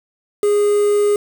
triangle tone with quantisation, 412.7 Hz, G#4, 11 cents flat, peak -10 dBFS, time 0.43-1.16 s, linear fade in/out 2 ms, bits 5, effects none

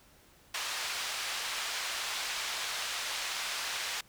white band-pass noise, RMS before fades -36 dBFS, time 0.54-4.01 s, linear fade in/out 5 ms, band 810 to 4900 Hz, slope 12 dB/octave, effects pink hiss -61 dBFS RMS until 4.08 s

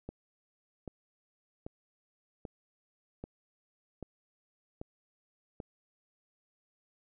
click train, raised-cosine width 2 ms, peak -27 dBFS, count 8, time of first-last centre 0.09-5.602 s, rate 1.27 Hz, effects none

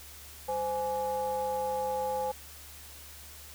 triangle ring-modulated tone, 160.5 Hz, E3, 46 cents flat, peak -24 dBFS, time 0.48-2.32 s, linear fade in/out 10 ms, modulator 677 Hz, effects added 73 Hz sine -52 dBFS peak until 3.54 s + white hiss -49 dBFS RMS until 3.54 s

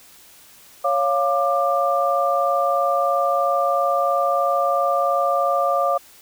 sine tone cluster, 555 / 698 / 1188 Hz, C#5 / F5 / D6, +2 / -1 / +20 cents, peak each -21 dBFS, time 0.84-5.98 s, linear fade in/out 10 ms, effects white hiss -48 dBFS RMS until 6.21 s

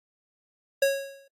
square tone with exponential decay, 550 Hz, C#5, 14 cents flat, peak -18 dBFS, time 0.82-1.28 s, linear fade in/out 5 ms, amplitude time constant 100 ms, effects AAC 48 kbps

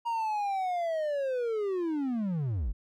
triangle linear sweep, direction down, 945 to 39.62 Hz, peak -26 dBFS, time 0.05-2.73 s, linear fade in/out 20 ms, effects none

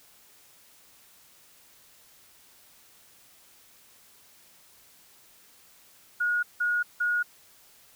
sine tone bursts, 1444 Hz, F#6, 43 cents flat, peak -23 dBFS, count 3, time 6.2-7.23 s, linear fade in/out 10 ms, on 230 ms, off 170 ms, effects white hiss -57 dBFS RMS until 7.95 s

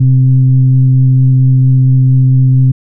sine tone with frequency modulation, 129.8 Hz, C3, 13 cents flat, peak -4 dBFS, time 0-2.72 s, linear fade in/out 10 ms, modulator 132 Hz, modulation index 0.35, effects none

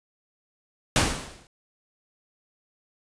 pink noise with exponential decay, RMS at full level -17 dBFS, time 0.96-1.47 s, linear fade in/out 1 ms, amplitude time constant 110 ms, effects resampled to 22050 Hz

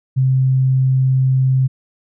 sine tone, 131.2 Hz, C3, 5 cents sharp, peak -11 dBFS, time 0.16-1.68 s, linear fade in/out 20 ms, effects none

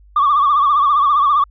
sine tone with vibrato, 1156 Hz, D6, 28 cents flat, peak -9 dBFS, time 0.16-1.44 s, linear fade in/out 5 ms, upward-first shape sine, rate 15 Hz, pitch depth 89 cents each way, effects tanh soft clip ceiling -7 dBFS + added 50 Hz sine -43 dBFS peak until 1.5 s

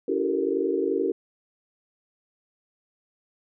sine tone cluster, 285.9 / 334.8 / 386 / 444.9 / 467.5 Hz, D4 / E4 / G4 / A4 / A#4, -46 / +27 / -27 / +19 / +5 cents, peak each -30 / -29 / -26 / -31 / -29 dBFS, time 0.08-1.12 s, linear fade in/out 5 ms, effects none

